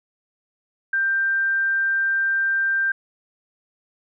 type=tone; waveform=sine; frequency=1575 Hz; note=G6; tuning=8 cents sharp; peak=-18 dBFS; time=0.93-2.92 s; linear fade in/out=5 ms; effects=none